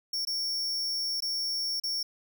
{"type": "tone with dropouts", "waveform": "45% pulse", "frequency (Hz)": 5480, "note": "F8", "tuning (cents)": -34, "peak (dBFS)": -29, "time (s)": [0.13, 2.03], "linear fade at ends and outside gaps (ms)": 5, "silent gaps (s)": [[0.251, 0.271], [1.205, 1.222], [1.8, 1.836]], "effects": []}